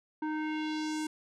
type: tone with low-pass filter sweep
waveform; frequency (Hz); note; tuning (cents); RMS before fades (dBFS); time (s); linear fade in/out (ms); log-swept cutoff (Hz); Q
square; 308.8; D#4; -13; -34; 0.22-1.07; 5; 1200 to 9400; 1.8
effects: none